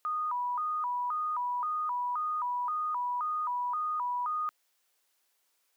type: tone with vibrato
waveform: sine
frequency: 1100 Hz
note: C#6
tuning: 14 cents flat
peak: -29 dBFS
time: 0.05-4.49 s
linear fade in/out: 0 ms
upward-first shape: square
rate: 1.9 Hz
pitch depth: 200 cents each way
effects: white hiss -74 dBFS RMS until 5.76 s + high-pass 400 Hz 12 dB/octave